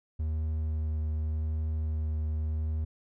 triangle tone with vibrato, 77.78 Hz, D#2, in tune, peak -26 dBFS, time 0.19-2.85 s, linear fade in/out 10 ms, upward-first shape triangle, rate 0.85 Hz, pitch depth 13 cents each way, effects none

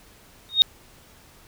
sine tone with exponential growth, 3717 Hz, A#7, 6 cents flat, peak -7 dBFS, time 0.49-0.62 s, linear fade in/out 0 ms, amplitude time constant 27 ms, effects pink hiss -52 dBFS RMS until 1.47 s

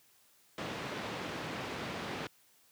pink band-pass noise, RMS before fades -40 dBFS, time 0.58-2.27 s, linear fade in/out 2 ms, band 140 to 3400 Hz, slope 12 dB/octave, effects white hiss -66 dBFS RMS until 2.71 s + high-pass 60 Hz 12 dB/octave

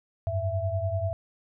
sine tone cluster, 90.8 / 101 / 664 Hz, F#2 / G#2 / E5, -32 / -48 / +12 cents, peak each -30 dBFS, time 0.27-1.13 s, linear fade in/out 0 ms, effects none

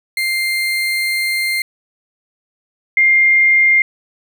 35% pulse / sine tone pair in turn, 2100 / 2111 Hz, C7 / C7, +6 / +15 cents, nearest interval unison, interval 9 cents, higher second, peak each -14 / -8 dBFS, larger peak second, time 0.17-1.62 / 2.97-3.82 s, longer first, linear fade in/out 2 ms, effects none

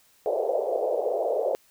white band-pass noise, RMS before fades -26 dBFS, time 0.26-1.55 s, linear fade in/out 0 ms, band 430 to 660 Hz, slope 48 dB/octave, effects white hiss -61 dBFS RMS until 1.7 s

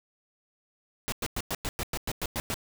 pink noise bursts, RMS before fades -31 dBFS, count 11, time 1.08-2.542 s, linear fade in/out 0 ms, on 42 ms, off 100 ms, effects none

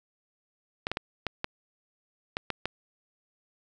clicks, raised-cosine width 0.3 ms, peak -13 dBFS, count 8, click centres 0.869 / 0.916 / 0.971 / 1.267 / 1.444 / 2.369 / 2.503 / 2.656 s, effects none

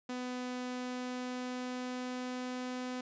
sawtooth tone with pitch glide, 250.1 to 252 Hz, B3 to B3, +22 to +35 cents, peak -33 dBFS, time 0.09-3.01 s, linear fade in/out 5 ms, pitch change +13 cents, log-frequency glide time 0.58-2.84 s, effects resampled to 16000 Hz

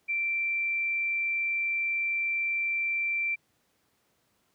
sine tone, 2349 Hz, D7, in tune, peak -26 dBFS, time 0.08-3.36 s, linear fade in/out 20 ms, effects pink hiss -71 dBFS RMS until 4.54 s + high-pass 100 Hz 12 dB/octave

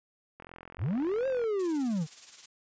click train, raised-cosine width 0.5 ms, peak -31 dBFS, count 46, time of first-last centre 0.4-1.439 s, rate 43.3 Hz
triangle linear two-way sweep, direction up then down, 58.27 to 544 to 142.7 Hz, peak -25 dBFS, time 0.78-2.07 s, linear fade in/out 50 ms, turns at 1.27 s
blue noise with tremolo, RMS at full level -42 dBFS, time 1.59-2.46 s, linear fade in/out 5 ms, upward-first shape triangle, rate 19 Hz, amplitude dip 65%
effects resampled to 16000 Hz

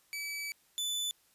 sawtooth tone pair in turn, 2296 / 3497 Hz, D7 / A7, -40 / -11 cents, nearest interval perfect fifth, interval 729 cents, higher second, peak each -33 / -29 dBFS, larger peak second, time 0.13-0.52 / 0.78-1.11 s, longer first, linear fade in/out 0 ms, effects white hiss -68 dBFS RMS until 1.34 s + resampled to 32000 Hz

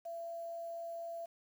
sine tone with quantisation, 674 Hz, E5, 38 cents sharp, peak -40 dBFS, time 0.05-1.26 s, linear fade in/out 10 ms, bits 10, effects none

